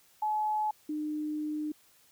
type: tone pair in turn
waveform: sine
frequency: 854 / 303.2 Hz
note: G#5 / D#4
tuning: +48 / -45 cents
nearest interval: octave + tritone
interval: 1793 cents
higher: first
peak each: -27 / -31 dBFS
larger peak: first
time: 0.22-0.71 / 0.89-1.72 s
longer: second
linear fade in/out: 5 ms
effects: white hiss -63 dBFS RMS until 2.11 s